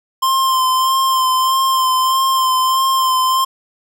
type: tone with vibrato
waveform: square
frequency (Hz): 1046.5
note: C6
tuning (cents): 0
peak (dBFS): -13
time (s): 0.22-3.45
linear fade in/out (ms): 10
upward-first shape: sine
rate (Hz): 1.6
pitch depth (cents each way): 25
effects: none